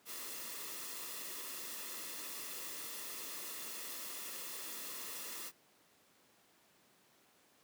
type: noise with comb filter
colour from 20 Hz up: white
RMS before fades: -45 dBFS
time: 0.05-5.52 s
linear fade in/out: 50 ms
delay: 1.3 ms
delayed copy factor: -0.5
effects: pink hiss -68 dBFS RMS until 7.63 s + high-pass 200 Hz 12 dB/octave